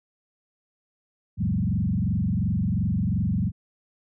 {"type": "tone with frequency modulation", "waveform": "sine", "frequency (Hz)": 145.4, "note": "D3", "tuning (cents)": -17, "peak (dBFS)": -21, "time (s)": [1.37, 3.52], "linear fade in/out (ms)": 50, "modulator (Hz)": 22.8, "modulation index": 2.9, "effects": []}